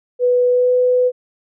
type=tone with pitch glide; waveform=sine; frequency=493.9 to 499.4 Hz; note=B4 to B4; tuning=0 to +19 cents; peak=-11 dBFS; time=0.19-1.12 s; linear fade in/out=50 ms; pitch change=+19 cents; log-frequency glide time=0.49-0.72 s; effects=none